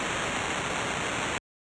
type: noise with sample-and-hold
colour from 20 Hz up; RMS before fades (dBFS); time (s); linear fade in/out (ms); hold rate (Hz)
violet; -30; 0-1.38; 0; 4900
effects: high-pass 60 Hz 12 dB/octave + resampled to 22050 Hz